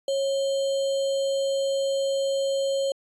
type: tone with sample-and-hold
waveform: sine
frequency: 547 Hz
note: C#5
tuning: 23 cents flat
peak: -22 dBFS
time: 0.08-2.92 s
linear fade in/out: 2 ms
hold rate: 3675 Hz
effects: resampled to 22050 Hz